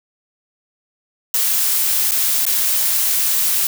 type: noise with dropouts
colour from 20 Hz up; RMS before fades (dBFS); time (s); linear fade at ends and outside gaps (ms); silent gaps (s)
blue; -17; 1.34-3.67; 1; 2.111-2.118 / 2.453-2.465
effects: none